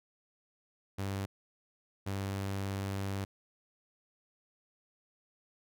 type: tone bursts at uneven times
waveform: sawtooth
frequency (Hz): 98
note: G2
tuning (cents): 0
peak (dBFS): -30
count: 2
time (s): 0.98-1.26 / 2.06-3.25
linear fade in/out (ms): 10
effects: none